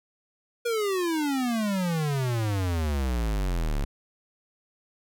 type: exponential sweep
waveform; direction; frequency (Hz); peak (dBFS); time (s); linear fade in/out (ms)
square; down; 482.8 to 33.71; -25; 0.65-3.85; 10
effects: none